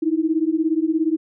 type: beating tone pair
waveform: sine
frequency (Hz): 311.1 / 328.1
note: D#4 / E4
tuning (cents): 0 / -8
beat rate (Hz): 17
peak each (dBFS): -20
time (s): 0.02-1.17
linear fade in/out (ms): 10
effects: none